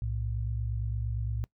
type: tone pair together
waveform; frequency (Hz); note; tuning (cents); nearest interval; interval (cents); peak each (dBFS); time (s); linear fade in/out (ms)
sine; 62.4 / 111.12; B1 / A2; +19 / +18; minor seventh; 999; -32 / -32; 0.02-1.44; 0
effects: noise-tail reverb RT60 0.1 s tail -22 dB re dry